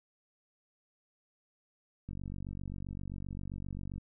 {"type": "click train", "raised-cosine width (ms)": 5, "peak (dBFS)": -29, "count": 91, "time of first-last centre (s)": [2.09, 3.981], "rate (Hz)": 47.6, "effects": []}